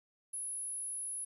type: tone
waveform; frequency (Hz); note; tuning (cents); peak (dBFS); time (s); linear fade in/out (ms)
sine; 10548; E9; 0; -35; 0.33-1.25; 10
effects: tanh soft clip ceiling -36 dBFS + 12-bit